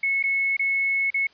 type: tone with dropouts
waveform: sine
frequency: 2194 Hz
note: C#7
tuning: 18 cents flat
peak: -20 dBFS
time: 0.03-1.27 s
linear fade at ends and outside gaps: 5 ms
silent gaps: 0.228-0.237 / 0.568-0.593 / 1.104-1.142 s
effects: white hiss -56 dBFS RMS until 1.33 s + resampled to 11025 Hz